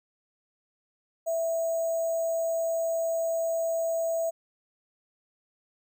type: tone with sample-and-hold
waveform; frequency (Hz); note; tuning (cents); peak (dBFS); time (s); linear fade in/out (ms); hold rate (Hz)
sine; 659.3; E5; 0; -25; 1.26-4.31; 20; 7350
effects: none

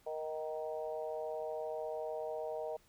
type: harmonic tone with a mistuned harmonic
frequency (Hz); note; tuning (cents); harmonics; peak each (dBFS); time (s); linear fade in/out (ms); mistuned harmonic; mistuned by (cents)
156.4; D#3; +9; 3 / 4 / 5 / 6; -41 / -40 / -46 / -51; 0.06-2.77; 10; 5; -23
effects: pink hiss -68 dBFS RMS until 2.88 s

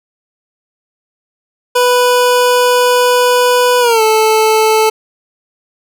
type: tone with pitch glide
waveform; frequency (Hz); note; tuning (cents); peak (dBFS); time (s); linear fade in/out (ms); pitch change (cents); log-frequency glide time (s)
25% pulse; 493.9 to 437.5; B4 to A4; 0 to -10; -4; 1.75-4.9; 10; -210; 3.8-4.02
effects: none

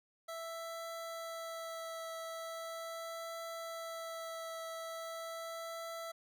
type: tone with vibrato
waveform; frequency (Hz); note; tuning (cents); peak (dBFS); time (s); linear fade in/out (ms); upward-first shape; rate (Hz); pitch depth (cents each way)
25% pulse; 659.3; E5; 0; -38; 0.28-6.12; 10; triangle; 0.4; 12
effects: none

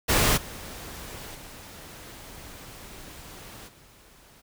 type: noise with level steps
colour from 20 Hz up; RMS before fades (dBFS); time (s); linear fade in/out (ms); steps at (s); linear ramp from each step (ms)
pink; -21 / -40 / -44 / -54; 0.08-4.42; 20; 0.36 / 1.34 / 3.67; 20
effects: none

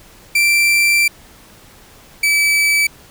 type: tone pair in turn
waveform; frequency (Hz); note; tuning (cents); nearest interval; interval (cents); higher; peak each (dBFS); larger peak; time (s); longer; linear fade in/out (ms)
40% pulse; 2349 / 2303; D7 / D7; 0 / -34; unison; 34; first; -10 / -11; first; 0.35-1.08 / 2.23-2.87; first; 5
effects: pink hiss -44 dBFS RMS until 3.1 s

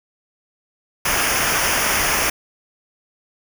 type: noise with comb filter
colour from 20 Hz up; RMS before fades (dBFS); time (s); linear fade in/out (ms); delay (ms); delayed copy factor
pink; -19; 1.05-2.3; 5; 0.25; -0.75
effects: none

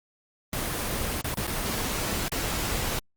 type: noise with dropouts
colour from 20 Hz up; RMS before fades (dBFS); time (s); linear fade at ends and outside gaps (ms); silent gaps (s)
pink; -29; 0.53-2.99; 1; 1.212-1.244 / 1.343-1.372 / 1.468-1.476 / 2.282-2.319
effects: Opus 24 kbps

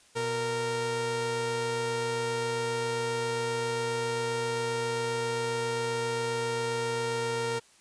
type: tone pair together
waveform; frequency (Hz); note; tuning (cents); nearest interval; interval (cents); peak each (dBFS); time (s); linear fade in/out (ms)
sawtooth; 122.47 / 462.4; B2 / A#4; -14 / -14; octave + major seventh; 2300; -33 / -25; 0.15-7.6; 20
effects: white hiss -59 dBFS RMS until 7.8 s + resampled to 22050 Hz

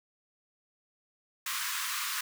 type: high-pass noise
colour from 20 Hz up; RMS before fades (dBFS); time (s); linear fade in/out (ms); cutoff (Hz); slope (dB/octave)
pink; -34; 1.46-2.21; 5; 1000; 96
effects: none

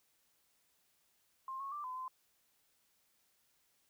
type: tone with pitch steps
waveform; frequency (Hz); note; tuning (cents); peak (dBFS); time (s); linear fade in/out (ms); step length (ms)
sine; 1058 / 1098 / 1178 / 1017 / 1031; C6 / C#6 / D6 / C6 / C6; +19 / -17 / +5 / -50 / -26; -40; 1.48-2.08; 2; 120
effects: white hiss -75 dBFS RMS until 3.89 s

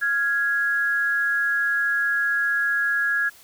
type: tone pair together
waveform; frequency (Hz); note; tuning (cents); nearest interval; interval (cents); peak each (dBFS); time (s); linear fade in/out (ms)
sine; 1399.3 / 1664; F6 / G#6; +3 / +3; minor third; 300; -27 / -20; 0.01-3.3; 20
effects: white hiss -50 dBFS RMS until 3.43 s

